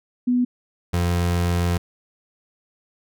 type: tone pair in turn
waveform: sine / 30% pulse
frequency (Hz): 246.9 / 87.29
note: B3 / F2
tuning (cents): 0 / 0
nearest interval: octave + tritone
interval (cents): 1800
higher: first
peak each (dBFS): -16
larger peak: neither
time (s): 0.27-0.45 / 0.93-1.78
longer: second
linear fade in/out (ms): 10
effects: none